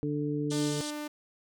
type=harmonic tone; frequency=147.3 Hz; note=D3; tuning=6 cents sharp; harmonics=1 / 2 / 3; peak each=-33 / -31 / -35 dBFS; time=0.03-0.81 s; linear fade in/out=0 ms
type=band-pass noise; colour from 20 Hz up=pink; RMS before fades=-40 dBFS; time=0.5-0.91 s; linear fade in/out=10 ms; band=3000 to 9700 Hz; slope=96 dB/octave
type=tone; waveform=sawtooth; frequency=298.2 Hz; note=D4; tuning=27 cents sharp; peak=-31 dBFS; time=0.51-1.08 s; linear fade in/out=10 ms
effects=none